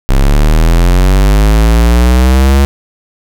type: linear sweep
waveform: square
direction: up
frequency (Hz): 32.53 to 69.6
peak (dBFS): -5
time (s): 0.09-2.65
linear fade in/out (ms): 0
effects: none